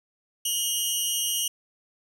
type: tone pair together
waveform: 15% pulse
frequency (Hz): 2878 / 3149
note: F#7 / G7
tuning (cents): -49 / +7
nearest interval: major second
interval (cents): 156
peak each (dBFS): -19 / -22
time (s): 0.45-1.48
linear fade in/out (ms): 5
effects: none